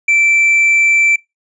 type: tone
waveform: triangle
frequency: 2335 Hz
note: D7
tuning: 11 cents flat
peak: -7 dBFS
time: 0.08-1.16 s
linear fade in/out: 5 ms
effects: noise-tail reverb RT60 0.2 s tail -24 dB re dry + resampled to 22050 Hz